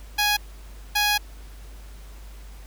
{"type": "tone bursts at uneven times", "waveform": "10% pulse", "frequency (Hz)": 830.6, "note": "G#5", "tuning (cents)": 0, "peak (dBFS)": -11, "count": 2, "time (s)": [[0.18, 0.37], [0.95, 1.18]], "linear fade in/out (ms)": 10, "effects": ["added 50 Hz sine -39 dBFS peak until 2.66 s", "pink hiss -51 dBFS RMS until 2.66 s"]}